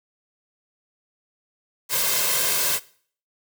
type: noise with comb filter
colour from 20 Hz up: white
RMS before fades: -22 dBFS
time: 1.89-2.8 s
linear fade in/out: 50 ms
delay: 1.9 ms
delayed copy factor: +0.65
effects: noise-tail reverb RT60 0.5 s tail -20 dB re dry + high-pass 150 Hz 12 dB/octave